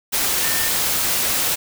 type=tone in noise; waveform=sine; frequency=1800 Hz; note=A6; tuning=39 cents sharp; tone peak=-28 dBFS; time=0.42-0.7 s; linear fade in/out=20 ms; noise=white; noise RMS=-20 dBFS; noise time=0.12-1.56 s; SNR=-11 dB; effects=none